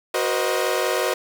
sawtooth chord, C half-diminished seventh, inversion second, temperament equal with one note detuned, 370 / 477.9 / 523.3 / 622.3 Hz, Gb4 / Bb4 / C5 / Eb5, 0 / +43 / 0 / 0 cents, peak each -22 dBFS, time 0.14-1.14 s, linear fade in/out 5 ms, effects 7-bit

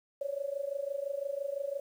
sine tone with amplitude modulation, 560 Hz, C#5, 18 cents sharp, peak -29 dBFS, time 0.21-1.8 s, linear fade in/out 5 ms, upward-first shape sine, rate 25.9 Hz, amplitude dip 85%, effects 10-bit

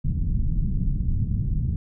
pink low-pass noise, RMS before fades -23 dBFS, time 0.04-1.76 s, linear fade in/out 5 ms, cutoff 180 Hz, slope 24 dB/octave, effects none

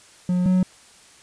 triangle tone pair in turn, 180 / 184.21 Hz, F#3 / F#3, -47 / -7 cents, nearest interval unison, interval 40 cents, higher second, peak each -16 / -13 dBFS, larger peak second, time 0.29-0.46 / 0.46-0.63 s, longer neither, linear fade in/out 2 ms, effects white hiss -50 dBFS RMS until 1.22 s + resampled to 22050 Hz

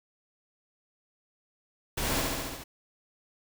pink noise with echo, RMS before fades -31 dBFS, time 1.97-2.22 s, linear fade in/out 10 ms, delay 70 ms, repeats 6, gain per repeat -2 dB, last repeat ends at 2.64 s, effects none

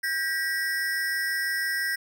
square ring-modulated tone, 1760 Hz, A6, in tune, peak -23 dBFS, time 0.03-1.96 s, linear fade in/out 10 ms, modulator 163 Hz, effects none

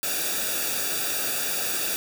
white noise with comb filter, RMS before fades -27 dBFS, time 0.03-1.96 s, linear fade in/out 0 ms, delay 0.96 ms, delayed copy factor -0.8, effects none

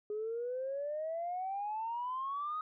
sine exponential sweep, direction up, 415.3 to 1266 Hz, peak -34 dBFS, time 0.1-2.61 s, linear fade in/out 2 ms, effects tanh soft clip ceiling -30 dBFS

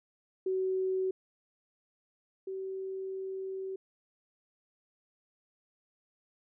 sine tone pair in turn, 376.4 / 382.1 Hz, F#4 / G4, +30 / -44 cents, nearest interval unison, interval 26 cents, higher second, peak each -28 / -35 dBFS, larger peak first, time 0.46-1.11 / 2.47-3.76 s, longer second, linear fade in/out 5 ms, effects none

